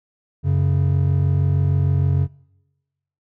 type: tone pair together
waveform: triangle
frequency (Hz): 92.5 / 138.97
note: F#2 / C#3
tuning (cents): 0 / +5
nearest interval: perfect fifth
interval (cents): 705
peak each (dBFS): -16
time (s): 0.43-2.28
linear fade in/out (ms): 50
effects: noise-tail reverb RT60 1.0 s tail -24 dB re dry